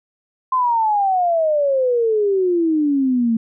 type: exponential sweep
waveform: sine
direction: down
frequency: 1048 to 222.4 Hz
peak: -14 dBFS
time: 0.52-3.37 s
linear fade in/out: 5 ms
effects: none